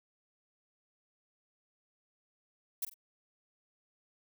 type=noise with echo; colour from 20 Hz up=violet; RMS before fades=-34 dBFS; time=2.82-2.85 s; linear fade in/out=5 ms; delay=46 ms; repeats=2; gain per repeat=-11 dB; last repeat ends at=2.942 s; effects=none